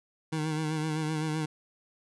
25% pulse tone with vibrato, 155.7 Hz, D#3, 2 cents sharp, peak -25 dBFS, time 0.32-1.46 s, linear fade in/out 10 ms, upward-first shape sine, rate 7.8 Hz, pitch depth 40 cents each way, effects resampled to 24000 Hz

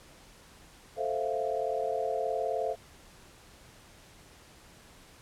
sine chord, F major seventh, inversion first, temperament equal, 440 / 523.3 / 659.3 / 698.5 Hz, A4 / C5 / E5 / F5, 0 / 0 / 0 / 0 cents, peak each -34 dBFS, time 0.96-2.76 s, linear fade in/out 50 ms, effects pink hiss -55 dBFS RMS until 5.21 s + low-pass 11000 Hz 12 dB/octave

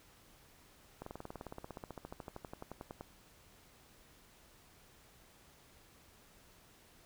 slowing click train, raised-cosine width 1 ms, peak -30 dBFS, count 30, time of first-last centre 1.02-3.01 s, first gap 44 ms, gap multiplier 1.03, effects pink hiss -63 dBFS RMS until 7.05 s

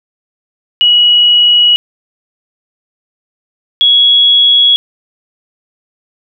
sine tone pair in turn, 2916 / 3343 Hz, F#7 / G#7, -26 / +11 cents, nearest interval major second, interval 237 cents, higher second, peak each -4 dBFS, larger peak neither, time 0.81-1.76 / 3.81-4.76 s, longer neither, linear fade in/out 0 ms, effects none

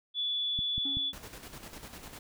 sine tone, 3441 Hz, A7, 39 cents flat, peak -29 dBFS, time 0.14-1.13 s, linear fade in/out 50 ms
click train, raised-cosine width 5 ms, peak -26 dBFS, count 3, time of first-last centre 0.59-0.97 s, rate 5.26 Hz
triangle tone with exponential decay, 276 Hz, C#4, 7 cents flat, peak -35 dBFS, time 0.85-1.36 s, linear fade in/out 5 ms, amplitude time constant 110 ms
pink noise with tremolo, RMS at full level -45 dBFS, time 1.13-2.19 s, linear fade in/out 2 ms, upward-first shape square, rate 10 Hz, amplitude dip 50%
effects none

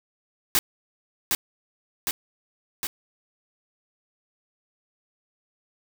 white noise with echo, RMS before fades -20 dBFS, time 0.55-0.59 s, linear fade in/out 0 ms, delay 760 ms, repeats 3, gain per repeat -3 dB, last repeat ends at 2.87 s, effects none

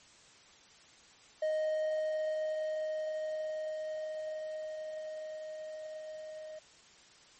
triangle tone with level ramp, 622 Hz, D#5, 1 cent flat, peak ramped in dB -27 to -41 dBFS, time 1.42-6.59 s, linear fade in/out 5 ms, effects white hiss -59 dBFS RMS until 7.39 s + MP3 32 kbps

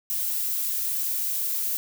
violet noise, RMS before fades -27 dBFS, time 0.1-1.77 s, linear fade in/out 0 ms, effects none

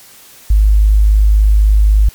sine tone, 51.91 Hz, G#1, in tune, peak -5 dBFS, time 0.5-2.09 s, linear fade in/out 5 ms, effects white hiss -40 dBFS RMS until 2.14 s + MP3 96 kbps

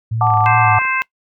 sine tone with vibrato, 110 Hz, A2, in tune, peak -17 dBFS, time 0.11-0.79 s, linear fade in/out 10 ms, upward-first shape sine, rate 2.7 Hz, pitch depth 56 cents each way
sine chord, D major, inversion first, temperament equal, 740 / 880 / 1174.7 Hz, F#5 / A5 / D6, 0 / 0 / 0 cents, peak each -16 dBFS, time 0.21-0.79 s, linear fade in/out 2 ms
click train, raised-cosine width 0.5 ms, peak -20 dBFS, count 18, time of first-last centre 0.27-0.852 s, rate 29.2 Hz
harmonic tone, 523.3 Hz, C5, in tune, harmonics 2 / 3 / 4 / 5, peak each -21 / -21 / -21 / -21 dBFS, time 0.46-1.02 s, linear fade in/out 0 ms
effects noise-tail reverb RT60 0.1 s tail -21 dB re dry

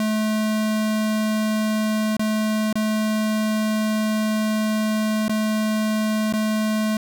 square tone with dropouts, 215.9 Hz, A3, 33 cents flat, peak -20 dBFS, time 0-6.97 s, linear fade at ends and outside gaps 2 ms, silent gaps 2.168-2.194 / 2.728-2.755 / 5.282-5.294 / 6.326-6.336 s, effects none

